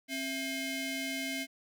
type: ring-modulated tone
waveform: sawtooth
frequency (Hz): 932.3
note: A#5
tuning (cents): 0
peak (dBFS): -27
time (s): 0.08-1.47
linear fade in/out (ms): 50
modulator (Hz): 1200
effects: none